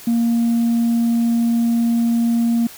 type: tone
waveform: sine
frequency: 233.1 Hz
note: A#3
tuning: in tune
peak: -12 dBFS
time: 0.07-2.67 s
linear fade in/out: 5 ms
effects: tanh soft clip ceiling -12 dBFS + white hiss -39 dBFS RMS until 2.77 s